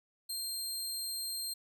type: tone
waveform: 20% pulse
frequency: 4186 Hz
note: C8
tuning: in tune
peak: -30 dBFS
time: 0.29-1.54 s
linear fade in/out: 10 ms
effects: none